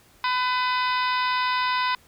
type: harmonic tone with a mistuned harmonic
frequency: 502 Hz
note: B4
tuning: 28 cents sharp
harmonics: 2 / 3 / 4 / 5 / 6 / 7 / 8 / 9 / 10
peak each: -23 / -30 / -31 / -33 / -37 / -35 / -37 / -41 / -37 dBFS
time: 0.24-1.95 s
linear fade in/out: 2 ms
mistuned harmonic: 7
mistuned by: +50 cents
effects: pink hiss -56 dBFS RMS until 2.07 s